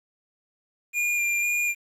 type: tone with vibrato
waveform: square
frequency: 2408 Hz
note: D7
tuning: 43 cents sharp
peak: -23 dBFS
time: 0.93-1.75 s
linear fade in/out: 50 ms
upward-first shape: square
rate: 2 Hz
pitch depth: 12 cents each way
effects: low-pass 12000 Hz 12 dB/octave + 9-bit